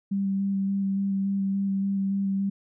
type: tone with vibrato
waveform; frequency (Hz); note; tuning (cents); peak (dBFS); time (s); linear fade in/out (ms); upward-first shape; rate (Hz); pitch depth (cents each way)
sine; 196; G3; 0; -23; 0.11-2.5; 10; square; 3.5; 11
effects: none